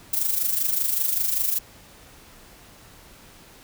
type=noise with amplitude modulation; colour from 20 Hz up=violet; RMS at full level=-21 dBFS; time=0.13-1.59 s; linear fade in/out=5 ms; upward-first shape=sine; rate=25.2 Hz; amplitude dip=60%; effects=pink hiss -49 dBFS RMS until 3.63 s